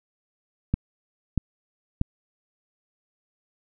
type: click train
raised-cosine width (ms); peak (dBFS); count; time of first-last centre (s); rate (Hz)
5; -9; 3; 0.74-2.014; 1.57
effects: none